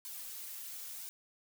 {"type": "noise with flanger", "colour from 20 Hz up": "blue", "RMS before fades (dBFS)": -45, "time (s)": [0.05, 1.09], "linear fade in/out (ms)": 0, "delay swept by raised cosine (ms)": [1.5, 6.4], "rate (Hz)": 0.97, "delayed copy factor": -0.8, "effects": []}